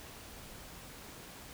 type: silence
effects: pink hiss -50 dBFS RMS until 1.53 s